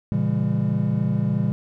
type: chord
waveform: triangle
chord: A# diminished seventh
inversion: none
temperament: just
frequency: 116.54 / 139.85 / 167.82 / 201.4 Hz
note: A#2 / C#3 / E3 / G3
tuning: 0 / +16 / +31 / +47 cents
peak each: -23 / -23 / -24 / -22 dBFS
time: 0.12-1.52 s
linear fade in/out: 0 ms
effects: none